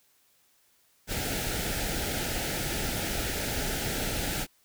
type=band-stop noise; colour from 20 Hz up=pink; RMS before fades=-31 dBFS; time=1.07-4.47 s; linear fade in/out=50 ms; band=890 to 1300 Hz; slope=96 dB/octave; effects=white hiss -66 dBFS RMS until 4.64 s